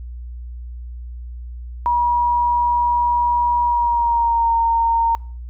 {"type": "tone with pitch glide", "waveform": "sine", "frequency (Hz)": [960, 921.4], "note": ["B5", "A#5"], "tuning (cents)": [-49, -20], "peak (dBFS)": -14, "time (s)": [1.86, 5.15], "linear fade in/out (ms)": 0, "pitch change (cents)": -71, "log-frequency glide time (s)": [3.64, 4.54], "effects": ["noise-tail reverb RT60 0.5 s tail -26 dB re dry", "added 60 Hz sine -29 dBFS peak until 5.49 s"]}